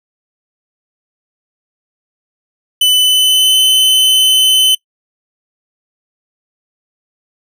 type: tone with pitch glide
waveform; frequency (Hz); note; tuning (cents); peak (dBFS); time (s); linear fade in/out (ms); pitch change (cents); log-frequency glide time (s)
45% pulse; 3003 to 3041; F#7 to F#7; +25 to +47; -7; 2.81-4.75; 5; +22; 2.92-3.58
effects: noise-tail reverb RT60 0.1 s tail -22 dB re dry